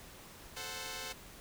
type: chord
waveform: 5% pulse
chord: F# diminished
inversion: first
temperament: equal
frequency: 440 / 523.3 / 740 Hz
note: A4 / C5 / F#5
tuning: 0 / 0 / 0 cents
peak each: -34 / -33 / -34 dBFS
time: 0.56-1.13 s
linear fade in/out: 10 ms
effects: pink hiss -53 dBFS RMS until 1.4 s